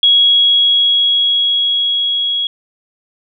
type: tone with level ramp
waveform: sine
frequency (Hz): 3322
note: G#7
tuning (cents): 0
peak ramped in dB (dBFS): -6 to -14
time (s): 0.03-2.47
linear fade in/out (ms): 2
effects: none